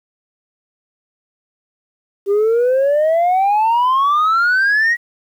sine exponential sweep, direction up, 392 to 1930 Hz, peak -9 dBFS, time 2.26-4.97 s, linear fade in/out 50 ms, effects tanh soft clip ceiling -10 dBFS + 8-bit

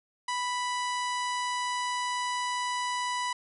harmonic tone, 987.8 Hz, B5, in tune, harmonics 1 / 2 / 3 / 4 / 5 / 6 / 7 / 8 / 9 / 10, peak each -30 / -36 / -40 / -42 / -44 / -46 / -47 / -48 / -49 / -50 dBFS, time 0.28-3.33 s, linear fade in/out 5 ms, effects none

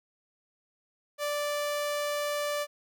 sawtooth tone, 586 Hz, D5, 4 cents flat, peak -25 dBFS, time 1.18-2.67 s, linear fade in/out 50 ms, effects none

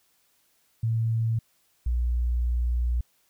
sine tone pair in turn, 113.4 / 60.07 Hz, A#2 / B1, -47 / -47 cents, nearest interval major seventh, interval 1100 cents, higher first, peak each -22 dBFS, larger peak neither, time 0.83-1.39 / 1.86-3.01 s, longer second, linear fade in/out 5 ms, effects white hiss -67 dBFS RMS until 3.29 s

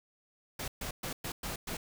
pink noise bursts at uneven times, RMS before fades -38 dBFS, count 6, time 0.59-0.68 / 0.81-0.91 / 1.03-1.13 / 1.24-1.32 / 1.43-1.56 / 1.67-1.77 s, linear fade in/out 5 ms, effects none

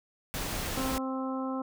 pink noise, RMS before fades -34 dBFS, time 0.34-0.98 s, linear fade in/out 0 ms
harmonic tone, 262.9 Hz, C4, 8 cents sharp, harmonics 1 / 2 / 3 / 4 / 5, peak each -32 / -38 / -41 / -40 / -42 dBFS, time 0.77-1.62 s, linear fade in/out 5 ms
effects none

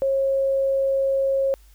sine tone, 542 Hz, C#5, 39 cents flat, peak -18 dBFS, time 0.02-1.54 s, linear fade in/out 0 ms, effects added 50 Hz sine -48 dBFS peak until 1.74 s + white hiss -59 dBFS RMS until 1.74 s

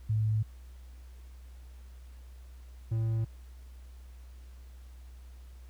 sine / triangle tone pair in turn, 108.5 / 112.33 Hz, A2 / A2, -24 / +36 cents, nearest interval minor second, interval 60 cents, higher second, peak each -25 dBFS, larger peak neither, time 0.09-0.43 / 2.91-3.25 s, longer neither, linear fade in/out 10 ms, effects added 62 Hz sine -46 dBFS peak until 5.69 s + pink hiss -64 dBFS RMS until 5.69 s

